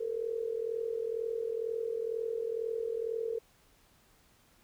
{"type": "tone with amplitude modulation", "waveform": "sine", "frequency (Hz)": 455.5, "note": "A#4", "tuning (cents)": -40, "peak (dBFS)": -28, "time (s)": [0, 3.39], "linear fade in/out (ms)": 10, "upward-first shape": "sine", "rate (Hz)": 42.1, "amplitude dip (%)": 80, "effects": ["pink hiss -65 dBFS RMS until 4.63 s"]}